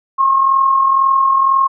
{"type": "tone with amplitude modulation", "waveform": "sine", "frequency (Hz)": 1078, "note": "C#6", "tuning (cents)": -49, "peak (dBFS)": -7, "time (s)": [0.18, 1.68], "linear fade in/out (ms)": 20, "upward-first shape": "sine", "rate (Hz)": 42, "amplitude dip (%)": 50, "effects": []}